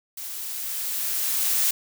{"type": "noise with level ramp", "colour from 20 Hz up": "blue", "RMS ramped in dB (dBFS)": [-35, -21], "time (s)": [0.17, 1.71], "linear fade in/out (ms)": 5, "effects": []}